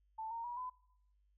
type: tone with pitch steps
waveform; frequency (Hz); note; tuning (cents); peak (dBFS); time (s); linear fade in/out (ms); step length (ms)
sine; 883 / 922.6 / 964 / 1007.3; A5 / A#5 / B5 / B5; +6 / -18 / -42 / +34; -40; 0.18-0.7; 10; 130
effects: noise-tail reverb RT60 0.8 s tail -24 dB re dry + added 50 Hz sine -70 dBFS peak until 1.37 s